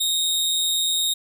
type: tone with amplitude modulation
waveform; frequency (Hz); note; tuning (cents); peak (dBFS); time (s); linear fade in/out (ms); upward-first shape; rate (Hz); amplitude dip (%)
sawtooth; 3729; A#7; 0; -15; 0-1.14; 10; sine; 168; 40
effects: none